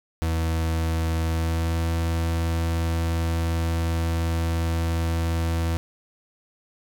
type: tone with pitch glide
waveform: 40% pulse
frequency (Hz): 81.4 to 82.78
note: E2 to E2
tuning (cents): -21 to +8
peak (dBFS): -21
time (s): 0.22-5.77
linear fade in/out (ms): 0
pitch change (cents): +29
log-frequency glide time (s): 1.25-1.82
effects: none